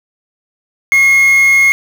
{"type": "tone with quantisation", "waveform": "triangle", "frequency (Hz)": 2154, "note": "C7", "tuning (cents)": 50, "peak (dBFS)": -4, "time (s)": [0.92, 1.72], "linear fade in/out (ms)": 0, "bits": 4, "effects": []}